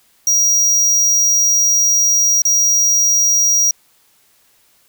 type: tone with dropouts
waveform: square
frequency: 5740 Hz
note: F8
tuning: 47 cents sharp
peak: -11 dBFS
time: 0.27-3.71 s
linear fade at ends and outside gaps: 2 ms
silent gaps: 2.42-2.452 s
effects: white hiss -55 dBFS RMS until 4.88 s